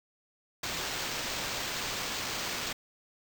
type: noise with sample-and-hold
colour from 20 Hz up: white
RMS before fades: -35 dBFS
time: 0.63-2.73 s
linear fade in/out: 5 ms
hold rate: 11025 Hz
effects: none